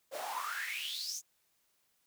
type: noise with high-pass filter sweep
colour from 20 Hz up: pink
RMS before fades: -39 dBFS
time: 0.11-1.22 s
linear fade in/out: 50 ms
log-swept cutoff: 550 to 6900 Hz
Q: 9.7
effects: white hiss -75 dBFS RMS until 2.06 s